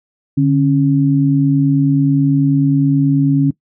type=tone pair together; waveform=sine; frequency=145.62 / 274.9 Hz; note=D3 / C#4; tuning=-14 / -14 cents; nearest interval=major seventh; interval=1100 cents; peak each=-12 dBFS; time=0.37-3.51 s; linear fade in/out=10 ms; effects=noise-tail reverb RT60 0.1 s tail -20 dB re dry